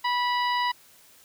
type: harmonic tone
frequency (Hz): 980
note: B5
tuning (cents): -14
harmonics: 1 / 2 / 3 / 4 / 5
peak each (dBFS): -24 / -30 / -34 / -36 / -38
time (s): 0.04-0.72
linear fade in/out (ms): 10
effects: white hiss -55 dBFS RMS until 1.24 s